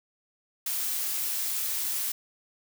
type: noise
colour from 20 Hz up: blue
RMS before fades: -30 dBFS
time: 0.66-2.12 s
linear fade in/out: 5 ms
effects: none